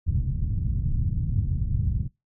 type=low-pass noise; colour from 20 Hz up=white; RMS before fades=-25 dBFS; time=0.06-2.08 s; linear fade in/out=20 ms; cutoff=130 Hz; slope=24 dB/octave; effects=noise-tail reverb RT60 0.2 s tail -22 dB re dry